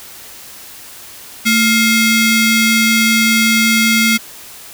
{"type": "ring-modulated tone", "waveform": "sawtooth", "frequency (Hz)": 1174.7, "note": "D6", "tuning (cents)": 0, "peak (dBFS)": -3, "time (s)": [1.45, 4.18], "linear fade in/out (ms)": 20, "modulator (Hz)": 951, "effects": ["white hiss -35 dBFS RMS until 4.73 s"]}